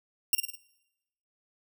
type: tone with echo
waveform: 5% pulse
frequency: 2774 Hz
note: F7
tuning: 12 cents flat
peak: -11 dBFS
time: 0.33-0.35 s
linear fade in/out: 2 ms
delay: 51 ms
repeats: 4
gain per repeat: -5 dB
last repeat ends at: 0.554 s
effects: noise-tail reverb RT60 0.9 s tail -21 dB re dry